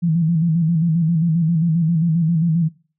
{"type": "tone with vibrato", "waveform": "sine", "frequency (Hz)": 164.81, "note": "E3", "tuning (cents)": 0, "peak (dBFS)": -14, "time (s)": [0.02, 2.69], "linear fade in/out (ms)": 20, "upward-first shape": "square", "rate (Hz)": 7.5, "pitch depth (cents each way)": 73, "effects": ["noise-tail reverb RT60 0.4 s tail -21 dB re dry"]}